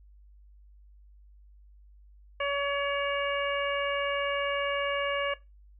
harmonic tone, 565 Hz, C#5, 33 cents sharp, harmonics 1 / 2 / 3 / 4 / 5, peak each -30 / -33 / -35 / -36 / -37 dBFS, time 2.4-5.34 s, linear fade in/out 5 ms, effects noise-tail reverb RT60 0.2 s tail -17 dB re dry + added 50 Hz sine -52 dBFS peak until 5.79 s

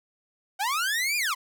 sawtooth linear two-way sweep, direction up then down, 730 to 2467 to 953 Hz, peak -21 dBFS, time 0.59-1.35 s, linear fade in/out 20 ms, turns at 1.17 s, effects none

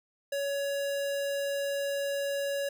square tone, 561 Hz, C#5, 21 cents sharp, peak -30 dBFS, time 0.32-2.69 s, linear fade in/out 5 ms, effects none

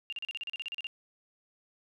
sine tone bursts, 2794 Hz, F7, in tune, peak -34 dBFS, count 13, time 0.1-0.869 s, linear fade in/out 0 ms, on 25 ms, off 37 ms, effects none

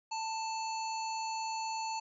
harmonic tone with a mistuned harmonic, 880 Hz, A5, in tune, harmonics 1 / 3 / 5 / 7 / 8, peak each -35 / -45 / -44 / -51 / -48 dBFS, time 0.11-2 s, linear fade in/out 10 ms, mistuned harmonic 1, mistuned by +16 cents, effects none

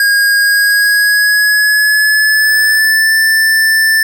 square tone with pitch glide, 1631 to 1768.4 Hz, G#6 to A6, -32 to +8 cents, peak -8 dBFS, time 0-4.03 s, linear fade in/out 2 ms, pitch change +140 cents, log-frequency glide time 0.38-3.17 s, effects none

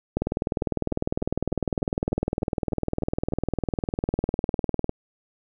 two click trains, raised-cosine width 2 ms, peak -10 / -21 dBFS, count 95 / 10, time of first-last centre 0.17-4.894 / 0.62-3.323 s, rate 19.9 / 3.33 Hz, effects none

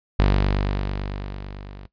sawtooth tone with level ramp, 49 Hz, G1, in tune, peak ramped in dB -10 to -34 dBFS, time 0.19-1.86 s, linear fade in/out 0 ms, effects noise-tail reverb RT60 0.1 s tail -17 dB re dry + resampled to 11025 Hz

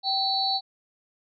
sine tone cluster, 774 / 3972 / 4398 Hz, G5 / B7 / C#8, -22 / +9 / -14 cents, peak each -27 dBFS, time 0.03-0.61 s, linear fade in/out 50 ms, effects none

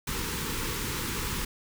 pink band-stop noise, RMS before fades -32 dBFS, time 0.07-1.45 s, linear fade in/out 5 ms, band 510 to 850 Hz, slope 96 dB/octave, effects none

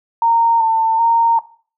sine tone with vibrato, 910 Hz, A#5, 42 cents flat, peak -11 dBFS, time 0.22-1.39 s, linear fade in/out 2 ms, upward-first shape square, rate 1.3 Hz, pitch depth 25 cents each way, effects noise-tail reverb RT60 0.4 s tail -17 dB re dry

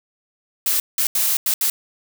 blue noise bursts at uneven times, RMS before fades -19 dBFS, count 5, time 0.66-0.8 / 0.98-1.07 / 1.15-1.37 / 1.46-1.54 / 1.61-1.7 s, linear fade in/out 2 ms, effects none

